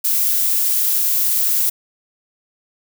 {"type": "noise", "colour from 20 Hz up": "violet", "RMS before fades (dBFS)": -17, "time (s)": [0.04, 1.7], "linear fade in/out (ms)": 10, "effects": []}